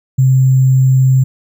sine tone with sample-and-hold, 131.4 Hz, C3, 8 cents sharp, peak -6 dBFS, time 0.18-1.24 s, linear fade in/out 10 ms, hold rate 7350 Hz, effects none

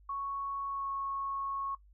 sine tone with pitch glide, 1108.7 to 1099.8 Hz, C#6 to C#6, 0 to -14 cents, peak -34 dBFS, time 0.09-1.75 s, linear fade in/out 5 ms, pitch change -14 cents, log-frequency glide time 0.68-0.89 s, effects noise-tail reverb RT60 0.1 s tail -17 dB re dry + added 50 Hz sine -57 dBFS peak until 1.93 s

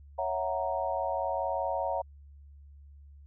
sine chord, F# dominant seventh, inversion second, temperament equal, 554.4 / 659.3 / 740 / 932.3 Hz, C#5 / E5 / F#5 / A#5, 0 / 0 / 0 / 0 cents, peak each -34 dBFS, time 0.18-2.02 s, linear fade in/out 10 ms, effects added 71 Hz sine -49 dBFS peak until 3.26 s

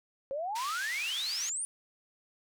sine exponential sweep, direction up, 527 to 9620 Hz, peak -32 dBFS, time 0.31-1.65 s, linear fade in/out 0 ms
white band-pass noise, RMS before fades -41 dBFS, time 0.55-1.5 s, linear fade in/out 10 ms, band 1800 to 5800 Hz, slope 12 dB/octave
effects none

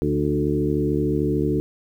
harmonic tone with a mistuned harmonic, 73.42 Hz, D2, in tune, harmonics 1 / 2 / 3 / 4 / 5 / 6, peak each -29 / -25 / -29 / -24 / -25 / -27 dBFS, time 0.02-1.6 s, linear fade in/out 0 ms, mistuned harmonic 4, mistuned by +25 cents, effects 9-bit

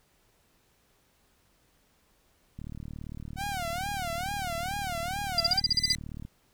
click train, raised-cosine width 5 ms, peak -28 dBFS, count 139, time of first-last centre 2.59-6.25 s, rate 37.7 Hz
sawtooth tone with vibrato, 740 Hz, F#5, in tune, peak -28 dBFS, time 3.36-5.62 s, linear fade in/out 50 ms, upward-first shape sine, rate 2.3 Hz, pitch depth 170 cents each way
15% pulse tone with exponential growth, 2014 Hz, B6, 33 cents sharp, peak -22 dBFS, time 5.35-5.95 s, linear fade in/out 0 ms, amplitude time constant 130 ms
sine tone bursts, 4800 Hz, D8, 37 cents sharp, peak -20 dBFS, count 9, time 5.38-5.923 s, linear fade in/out 2 ms, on 23 ms, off 42 ms
effects pink hiss -67 dBFS RMS until 6.53 s

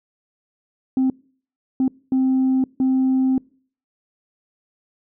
sine tone bursts at uneven times, 261.6 Hz, C4, in tune, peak -13 dBFS, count 4, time 0.97-1.1 / 1.8-1.88 / 2.12-2.64 / 2.8-3.38 s, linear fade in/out 2 ms, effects noise-tail reverb RT60 0.5 s tail -26 dB re dry + tanh soft clip ceiling -13 dBFS

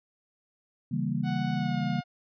sine chord, C# diminished seventh, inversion none, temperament equal with one note detuned, 138.59 / 162.64 / 196 / 233.1 Hz, C#3 / E3 / G3 / Bb3, 0 / -23 / 0 / 0 cents, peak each -32 dBFS, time 0.91-2.01 s, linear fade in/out 10 ms
sawtooth tone with pitch glide, 740 to 715.6 Hz, F#5 to F5, 0 to +42 cents, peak -31 dBFS, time 1.23-2.04 s, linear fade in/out 50 ms, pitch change -58 cents, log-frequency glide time 1.53-1.82 s
effects resampled to 11025 Hz

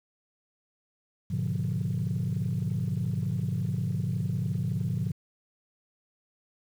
sine chord, G# diminished seventh, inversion none, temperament equal with one note detuned, 103.83 / 123.47 / 146.83 / 177.87 Hz, G#2 / B2 / D3 / F3, 0 / 0 / 0 / +32 cents, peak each -31 dBFS, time 1.3-5.12 s, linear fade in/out 10 ms, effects tanh soft clip ceiling -21 dBFS + 9-bit

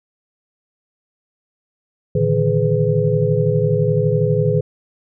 sine tone cluster, 114.2 / 147.6 / 159.6 / 420.2 / 501 Hz, A#2 / D3 / D#3 / G#4 / B4, -35 / +9 / +44 / +20 / +25 cents, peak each -20 dBFS, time 2.15-4.61 s, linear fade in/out 5 ms, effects none

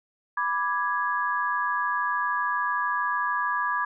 sine chord, G# diminished, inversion first, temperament equal, 987.8 / 1174.7 / 1661.2 Hz, B5 / D6 / G#6, 0 / 0 / 0 cents, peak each -28 dBFS, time 0.37-3.85 s, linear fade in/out 5 ms, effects none

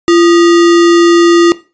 sine tone with sample-and-hold, 341.6 Hz, F4, 38 cents flat, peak -3 dBFS, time 0.08-1.52 s, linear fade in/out 0 ms, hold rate 1575 Hz, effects noise-tail reverb RT60 0.3 s tail -17 dB re dry + resampled to 16000 Hz

